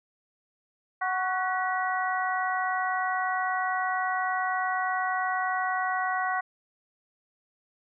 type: harmonic tone with a mistuned harmonic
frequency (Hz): 371.4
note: F#4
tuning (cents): +7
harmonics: 2 / 3 / 4 / 5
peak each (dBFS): -29 / -31 / -32 / -33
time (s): 1.01-6.41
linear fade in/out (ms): 10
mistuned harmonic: 5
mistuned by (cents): +66
effects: none